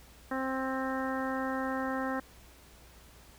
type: harmonic tone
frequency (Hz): 263.4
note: C4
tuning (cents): +12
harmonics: 1 / 2 / 3 / 4 / 5 / 6 / 7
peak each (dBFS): -34 / -37 / -39 / -40 / -41 / -42 / -42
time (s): 0.31-2.2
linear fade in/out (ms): 5
effects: added 60 Hz sine -57 dBFS peak until 3.38 s + pink hiss -57 dBFS RMS until 3.38 s